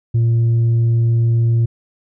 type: tone with tanh clipping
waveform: sine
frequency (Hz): 115.9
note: A#2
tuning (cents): -10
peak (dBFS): -12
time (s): 0.14-1.66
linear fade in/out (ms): 10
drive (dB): 2
effects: none